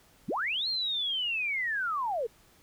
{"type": "linear two-way sweep", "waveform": "sine", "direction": "up then down", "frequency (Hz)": [110, 4279, 423.8], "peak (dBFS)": -28, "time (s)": [0.28, 2.27], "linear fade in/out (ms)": 10, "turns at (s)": 0.68, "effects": ["pink hiss -61 dBFS RMS until 2.62 s"]}